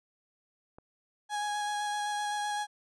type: click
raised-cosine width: 1 ms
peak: -35 dBFS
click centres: 0.785 s
type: tone with vibrato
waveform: 35% pulse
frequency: 830.6 Hz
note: G#5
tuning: in tune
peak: -29 dBFS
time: 1.29-2.67 s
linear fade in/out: 50 ms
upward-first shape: square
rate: 7.8 Hz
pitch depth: 9 cents each way
effects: resampled to 24000 Hz